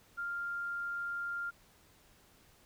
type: tone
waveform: sine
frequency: 1396.9 Hz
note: F6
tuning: in tune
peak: -35 dBFS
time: 0.17-1.51 s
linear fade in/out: 20 ms
effects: pink hiss -64 dBFS RMS until 2.65 s